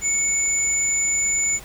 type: tone pair together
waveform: sine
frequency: 2211 / 7009 Hz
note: C#7 / A8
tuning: -5 / -8 cents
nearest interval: octave + minor sixth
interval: 1997 cents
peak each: -26 / -19 dBFS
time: 0.01-1.6 s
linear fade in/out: 50 ms
effects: added 50 Hz sine -47 dBFS peak until 1.64 s + pink hiss -42 dBFS RMS until 1.64 s